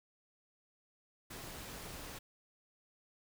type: noise with amplitude modulation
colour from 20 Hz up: pink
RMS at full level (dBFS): -45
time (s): 1.3-2.19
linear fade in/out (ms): 10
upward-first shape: sine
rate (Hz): 225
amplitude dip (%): 50
effects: none